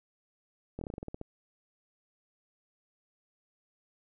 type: slowing click train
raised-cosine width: 2 ms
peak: -25 dBFS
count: 11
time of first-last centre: 0.79-1.214 s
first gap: 23 ms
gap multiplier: 1.13
effects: none